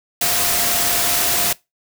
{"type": "tone in noise", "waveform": "sine", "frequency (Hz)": 698.5, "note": "F5", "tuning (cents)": 0, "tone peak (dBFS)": -29, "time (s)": [0.21, 1.53], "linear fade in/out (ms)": 5, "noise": "white", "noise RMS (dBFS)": -18, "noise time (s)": [0.21, 1.53], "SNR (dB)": -14, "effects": ["noise-tail reverb RT60 0.2 s tail -21 dB re dry"]}